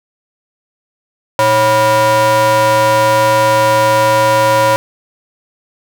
square ring-modulated tone, 215.3 Hz, A3, 37 cents flat, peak -6 dBFS, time 1.39-4.76 s, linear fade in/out 0 ms, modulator 763 Hz, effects none

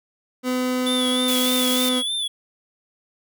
30% pulse tone, 252.9 Hz, B3, 41 cents sharp, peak -18 dBFS, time 0.43-2.03 s, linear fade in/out 50 ms
square tone with vibrato, 3463 Hz, A7, 28 cents flat, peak -23 dBFS, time 0.86-2.28 s, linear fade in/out 10 ms, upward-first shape sine, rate 3.3 Hz, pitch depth 64 cents each way
white high-pass noise, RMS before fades -27 dBFS, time 1.28-1.89 s, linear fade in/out 2 ms, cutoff 2000 Hz, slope 48 dB/octave
effects none

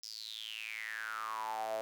sawtooth tone with high-pass filter sweep, 110.1 Hz, A2, 2 cents sharp, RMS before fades -41 dBFS, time 0.03-1.81 s, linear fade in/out 0 ms, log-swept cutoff 5300 to 600 Hz, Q 9.9, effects none

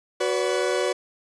40% pulse chord, B minor, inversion second, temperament equal with one note detuned, 370 / 493.9 / 572.3 Hz, F#4 / B4 / D5, 0 / 0 / -45 cents, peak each -25 / -25 / -26 dBFS, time 0.2-0.93 s, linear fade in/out 10 ms, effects resampled to 22050 Hz

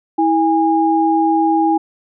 sine tone pair together, 324.6 / 818 Hz, E4 / G#5, -27 / -26 cents, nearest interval octave + major third, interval 1601 cents, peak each -14 dBFS, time 0.18-1.78 s, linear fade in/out 10 ms, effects none

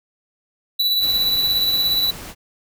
square tone with tremolo, 3951 Hz, B7, in tune, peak -15 dBFS, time 0.79-2.11 s, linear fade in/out 10 ms, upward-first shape triangle, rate 17 Hz, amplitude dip 40%
pink noise, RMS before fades -35 dBFS, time 0.99-2.35 s, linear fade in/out 50 ms
effects none

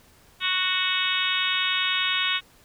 harmonic tone, 370 Hz, F#4, in tune, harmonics 3 / 4 / 5 / 6 / 7 / 8 / 9 / 10, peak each -32 / -31 / -33 / -30 / -30 / -29 / -31 / -28 dBFS, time 0.4-2.41 s, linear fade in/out 50 ms, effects pink hiss -56 dBFS RMS until 2.64 s

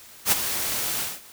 white noise with ADSR envelope, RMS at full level -17 dBFS, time 0.25-1.21 s, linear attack 68 ms, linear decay 21 ms, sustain -10 dB, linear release 210 ms, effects white hiss -47 dBFS RMS until 1.32 s

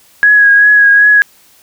sine tone with vibrato, 1661.2 Hz, G#6, in tune, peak -3 dBFS, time 0.23-1.22 s, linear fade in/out 0 ms, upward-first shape triangle, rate 2.6 Hz, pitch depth 30 cents each way, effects white hiss -46 dBFS RMS until 1.62 s

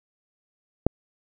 click, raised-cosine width 2 ms, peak -4 dBFS, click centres 0.866 s, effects none

